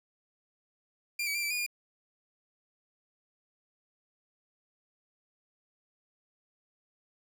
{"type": "tone with pitch steps", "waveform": "sawtooth", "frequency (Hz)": [2388, 2280, 2377, 2323, 2450, 2415], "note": ["D7", "C#7", "D7", "D7", "D#7", "D7"], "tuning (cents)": [28, 48, 20, -20, -27, 48], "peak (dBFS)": -27, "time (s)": [1.19, 1.664], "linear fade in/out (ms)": 5, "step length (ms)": 79, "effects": []}